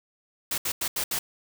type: noise bursts at uneven times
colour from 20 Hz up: white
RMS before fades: -28 dBFS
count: 5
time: 0.51-0.58 / 0.65-0.72 / 0.81-0.88 / 0.96-1.04 / 1.11-1.19 s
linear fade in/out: 5 ms
effects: none